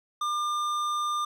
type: tone with tanh clipping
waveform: sine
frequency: 1200 Hz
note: D6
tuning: 37 cents sharp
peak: -28 dBFS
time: 0.21-1.25 s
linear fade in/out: 5 ms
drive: 14 dB
effects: none